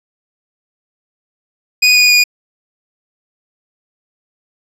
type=tone with pitch steps; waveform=25% pulse; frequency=2480 / 2464 / 2449 Hz; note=D#7 / D#7 / D#7; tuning=-6 / -17 / -28 cents; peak=-3 dBFS; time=1.82-2.24 s; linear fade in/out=10 ms; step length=140 ms; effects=low-pass 12000 Hz 12 dB/octave